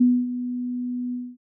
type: tone with ADSR envelope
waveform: sine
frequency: 246.9 Hz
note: B3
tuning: in tune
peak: -12 dBFS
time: 0-1.37 s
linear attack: 13 ms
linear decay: 250 ms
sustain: -13 dB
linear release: 240 ms
effects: none